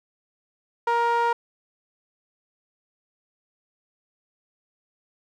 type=tone with band-pass filter; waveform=sawtooth; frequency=470 Hz; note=A#4; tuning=14 cents sharp; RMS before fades=-22 dBFS; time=0.87-1.33 s; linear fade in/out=5 ms; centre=980 Hz; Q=2.4; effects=none